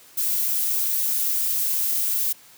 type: noise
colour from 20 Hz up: violet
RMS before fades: -23 dBFS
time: 0.17-2.33 s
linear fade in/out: 10 ms
effects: white hiss -50 dBFS RMS until 2.57 s + high-pass 80 Hz 12 dB/octave